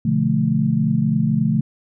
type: chord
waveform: sine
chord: B half-diminished seventh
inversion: none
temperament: equal with one note detuned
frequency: 123.47 / 146.83 / 174.61 / 218.7 Hz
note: B2 / D3 / F3 / A3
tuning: 0 / 0 / 0 / -10 cents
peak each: -24 / -20 / -22 / -19 dBFS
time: 0.05-1.61 s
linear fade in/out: 5 ms
effects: none